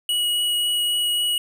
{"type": "tone with vibrato", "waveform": "square", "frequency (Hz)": 2913, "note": "F#7", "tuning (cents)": -28, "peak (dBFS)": -20, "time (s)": [0.09, 1.38], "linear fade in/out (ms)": 2, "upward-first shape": "triangle", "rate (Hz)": 3.7, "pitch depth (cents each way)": 8, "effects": []}